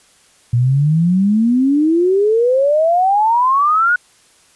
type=exponential sweep; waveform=sine; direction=up; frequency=116.7 to 1480 Hz; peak=-10 dBFS; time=0.53-3.96 s; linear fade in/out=5 ms; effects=white hiss -51 dBFS RMS until 4.55 s + resampled to 24000 Hz